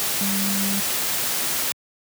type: tone in noise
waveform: sine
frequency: 197.8 Hz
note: G3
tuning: 16 cents sharp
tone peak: -24 dBFS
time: 0.21-0.8 s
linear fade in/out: 0 ms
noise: white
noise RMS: -24 dBFS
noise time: 0-1.72 s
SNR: -3 dB
effects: high-pass 100 Hz 12 dB/octave